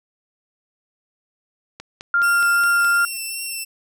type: click train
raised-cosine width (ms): 0.2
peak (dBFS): -17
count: 6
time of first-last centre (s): 1.8-2.846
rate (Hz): 4.78
type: tone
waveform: sine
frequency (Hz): 1397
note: F6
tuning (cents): 0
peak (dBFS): -14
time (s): 2.14-3.05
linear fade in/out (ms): 2
type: tone with vibrato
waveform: 10% pulse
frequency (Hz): 2702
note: E7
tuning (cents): +42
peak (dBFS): -18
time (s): 2.22-3.65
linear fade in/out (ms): 20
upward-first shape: triangle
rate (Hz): 2.7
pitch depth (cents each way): 22
effects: none